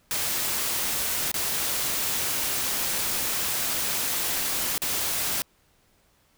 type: noise with dropouts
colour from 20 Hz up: white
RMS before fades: -27 dBFS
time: 0.11-5.42 s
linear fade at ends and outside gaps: 0 ms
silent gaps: 1.316-1.342 / 4.78-4.819 s
effects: pink hiss -64 dBFS RMS until 6.37 s